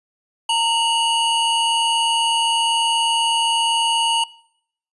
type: tone pair together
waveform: square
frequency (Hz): 919 / 2918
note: A#5 / F#7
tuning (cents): -25 / -25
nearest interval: octave + minor sixth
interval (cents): 2000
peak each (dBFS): -20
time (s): 0.49-4.24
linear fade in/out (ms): 5
effects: noise-tail reverb RT60 0.7 s tail -23 dB re dry + resampled to 24000 Hz